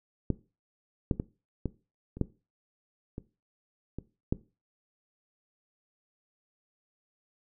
clicks, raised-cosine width 3 ms, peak -13 / -12 / -18 / -17 / -28 / -13 / -24 / -23 / -13 dBFS, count 9, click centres 0.303 / 1.112 / 1.199 / 1.657 / 2.17 / 2.213 / 3.181 / 3.986 / 4.325 s, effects noise-tail reverb RT60 0.3 s tail -18 dB re dry

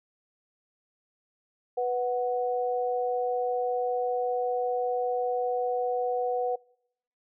sine tone pair together, 493.9 / 739.1 Hz, B4 / F#5, 0 / -2 cents, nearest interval perfect fifth, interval 698 cents, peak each -27 / -29 dBFS, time 1.77-6.56 s, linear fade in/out 10 ms, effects noise-tail reverb RT60 0.8 s tail -26 dB re dry

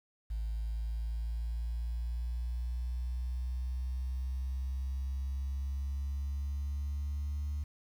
sine linear sweep, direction up, 54 to 73.42 Hz, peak -31 dBFS, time 0.3-7.64 s, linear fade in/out 10 ms, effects tanh soft clip ceiling -30 dBFS + 10-bit

